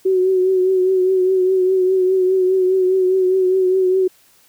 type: tone with vibrato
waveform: sine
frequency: 373.4 Hz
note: F#4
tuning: 16 cents sharp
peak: -12 dBFS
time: 0.05-4.08 s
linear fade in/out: 10 ms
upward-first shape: triangle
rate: 4.9 Hz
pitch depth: 43 cents each way
effects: white hiss -53 dBFS RMS until 4.48 s

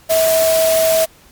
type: tone in noise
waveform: sine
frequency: 647 Hz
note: E5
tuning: 32 cents flat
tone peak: -11 dBFS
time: 0.09-1.06 s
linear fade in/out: 20 ms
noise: white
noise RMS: -20 dBFS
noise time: 0.09-1.06 s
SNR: +6 dB
effects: pink hiss -47 dBFS RMS until 1.31 s + MP3 96 kbps

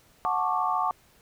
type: chord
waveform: sine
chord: D major seventh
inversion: first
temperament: just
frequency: 734.2 / 881 / 1101.2 / 1174.7 Hz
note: F#5 / A5 / C#6 / D6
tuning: -14 / +2 / -12 / 0 cents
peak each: -29 dBFS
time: 0.25-0.91 s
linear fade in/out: 0 ms
effects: pink hiss -60 dBFS RMS until 1.21 s

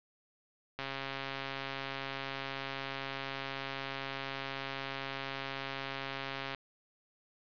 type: click train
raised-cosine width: 0.3 ms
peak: -22 dBFS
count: 784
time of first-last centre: 0.79-6.547 s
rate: 136 Hz
effects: resampled to 11025 Hz + 8-bit

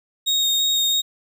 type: tone with vibrato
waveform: 35% pulse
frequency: 3729 Hz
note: A#7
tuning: in tune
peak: -16 dBFS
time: 0.26-1.02 s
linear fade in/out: 20 ms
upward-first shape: square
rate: 3 Hz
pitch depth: 10 cents each way
effects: none

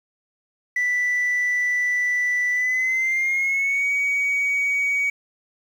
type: tone with pitch glide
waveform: sine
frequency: 1975.5 to 2256 Hz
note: B6 to C#7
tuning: 0 to +30 cents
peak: -17 dBFS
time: 0.76-5.1 s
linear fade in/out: 5 ms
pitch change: +230 cents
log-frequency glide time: 2.52-3.89 s
effects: tanh soft clip ceiling -17 dBFS + 8-bit

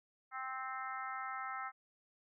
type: harmonic tone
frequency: 261.7 Hz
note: C4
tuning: in tune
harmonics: 3 / 4 / 5 / 6 / 7 / 8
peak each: -46 / -49 / -42 / -52 / -50 / -51 dBFS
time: 0.31-1.72 s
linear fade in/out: 50 ms
effects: none

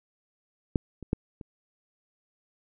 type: clicks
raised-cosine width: 3 ms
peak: -10 / -27 / -11 / -28 dBFS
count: 4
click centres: 0.758 / 1.027 / 1.131 / 1.412 s
effects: none

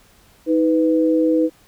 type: tone pair together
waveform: sine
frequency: 316.9 / 497.8 Hz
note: D#4 / B4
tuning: +32 / +14 cents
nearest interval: minor sixth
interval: 782 cents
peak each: -15 / -18 dBFS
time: 0.46-1.5 s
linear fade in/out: 50 ms
effects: pink hiss -53 dBFS RMS until 1.67 s

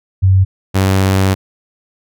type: tone pair in turn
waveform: sine / sawtooth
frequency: 95 / 95.83 Hz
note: F#2 / G2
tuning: +46 / -39 cents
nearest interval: unison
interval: 15 cents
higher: second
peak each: -6 dBFS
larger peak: neither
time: 0.22-0.45 / 0.74-1.35 s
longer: second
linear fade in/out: 20 ms
effects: none

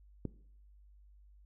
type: click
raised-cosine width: 3 ms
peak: -23 dBFS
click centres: 0.253 s
effects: noise-tail reverb RT60 0.6 s tail -19 dB re dry + added 50 Hz sine -57 dBFS peak until 1.45 s

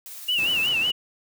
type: noise with tremolo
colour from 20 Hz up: blue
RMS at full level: -38 dBFS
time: 0.06-0.69 s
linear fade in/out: 0 ms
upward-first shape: triangle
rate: 19 Hz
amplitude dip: 25%
type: tone with vibrato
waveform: sine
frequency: 2794 Hz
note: F7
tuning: in tune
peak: -20 dBFS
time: 0.28-0.92 s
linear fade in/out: 10 ms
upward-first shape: sine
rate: 5.4 Hz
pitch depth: 120 cents each way
type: high-pass noise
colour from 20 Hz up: pink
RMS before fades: -38 dBFS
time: 0.38-0.91 s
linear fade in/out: 5 ms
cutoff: 120 Hz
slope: 12 dB/octave
effects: none

